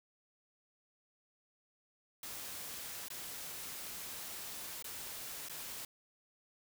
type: noise with dropouts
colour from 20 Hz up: white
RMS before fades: -45 dBFS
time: 2.23-5.85 s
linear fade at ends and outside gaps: 2 ms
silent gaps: 3.084-3.102 / 4.825-4.843 / 5.486-5.496 s
effects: none